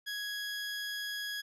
20% pulse tone, 1665 Hz, G#6, 4 cents sharp, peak -31 dBFS, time 0.06-1.42 s, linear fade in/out 20 ms, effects low-pass 12000 Hz 12 dB/octave

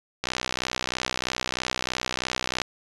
click train, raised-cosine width 0.2 ms, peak -8 dBFS, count 151, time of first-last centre 0.24-2.617 s, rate 63.1 Hz, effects resampled to 22050 Hz

